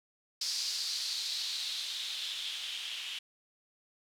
violet noise with low-pass filter sweep, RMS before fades -37 dBFS, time 0.41-3.19 s, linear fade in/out 5 ms, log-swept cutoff 4900 to 3000 Hz, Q 4.3, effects none

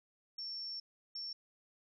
sine tone bursts at uneven times, 5440 Hz, F8, 46 cents flat, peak -40 dBFS, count 2, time 0.38-0.8 / 1.15-1.33 s, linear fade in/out 5 ms, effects none

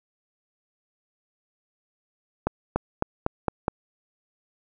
accelerating click train, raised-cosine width 1 ms, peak -8 dBFS, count 6, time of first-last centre 2.47-3.681 s, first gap 290 ms, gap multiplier 0.91, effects none

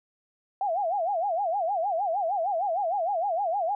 sine tone with vibrato, 732 Hz, F#5, 19 cents flat, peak -24 dBFS, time 0.61-3.75 s, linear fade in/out 2 ms, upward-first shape sine, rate 6.5 Hz, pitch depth 220 cents each way, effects none

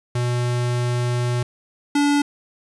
square tone pair in turn, 122 / 288.1 Hz, B2 / D4, -21 / -33 cents, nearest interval octave + minor third, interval 1488 cents, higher second, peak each -20 / -16 dBFS, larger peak second, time 0.15-1.43 / 1.95-2.22 s, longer first, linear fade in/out 5 ms, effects resampled to 24000 Hz + 8-bit

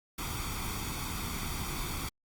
pink noise with comb filter, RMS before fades -36 dBFS, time 0.18-2.09 s, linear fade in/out 5 ms, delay 0.87 ms, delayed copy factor +0.65, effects Opus 48 kbps

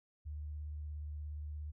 sine tone with vibrato, 74.9 Hz, D2, 35 cents sharp, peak -40 dBFS, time 0.25-1.72 s, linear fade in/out 20 ms, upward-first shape square, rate 17 Hz, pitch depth 21 cents each way, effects none

